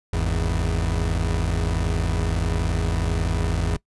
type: tone pair together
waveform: 30% pulse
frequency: 51.92 / 82.41 Hz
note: G#1 / E2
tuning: 0 / 0 cents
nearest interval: minor sixth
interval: 800 cents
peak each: -21 dBFS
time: 0.13-3.77 s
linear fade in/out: 5 ms
effects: noise-tail reverb RT60 0.1 s tail -22 dB re dry + resampled to 24000 Hz